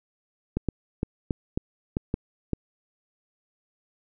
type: clicks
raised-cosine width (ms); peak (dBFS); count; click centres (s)
3; -12; 8; 0.57 / 0.687 / 1.031 / 1.308 / 1.575 / 1.969 / 2.141 / 2.533
effects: none